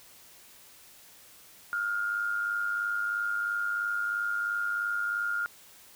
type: tone with amplitude modulation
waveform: sine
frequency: 1411 Hz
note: F6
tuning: 17 cents sharp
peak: -25 dBFS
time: 1.73-5.46 s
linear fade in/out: 0 ms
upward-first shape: sine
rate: 103 Hz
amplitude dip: 55%
effects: white hiss -54 dBFS RMS until 5.95 s